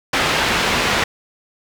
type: low-pass noise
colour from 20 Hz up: white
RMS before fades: -18 dBFS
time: 0.13-1.04 s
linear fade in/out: 5 ms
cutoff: 2800 Hz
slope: 12 dB/octave
effects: none